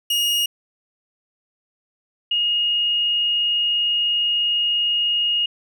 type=tone pair in turn; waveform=40% pulse / sine; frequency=2863 / 2863 Hz; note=F7 / F7; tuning=+42 / +42 cents; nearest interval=unison; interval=0 cents; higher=neither; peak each=-17 dBFS; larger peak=neither; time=0.1-0.46 / 2.31-5.46 s; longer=second; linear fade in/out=5 ms; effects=none